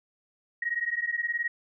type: beating tone pair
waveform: sine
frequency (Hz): 1880 / 1899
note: A#6 / A#6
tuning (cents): +14 / +32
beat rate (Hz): 19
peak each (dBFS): -30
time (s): 0.62-1.48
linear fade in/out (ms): 5
effects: none